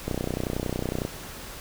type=click train; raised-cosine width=2 ms; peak=-14 dBFS; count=31; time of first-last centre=0.08-1.051 s; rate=30.9 Hz; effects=pink hiss -40 dBFS RMS until 1.6 s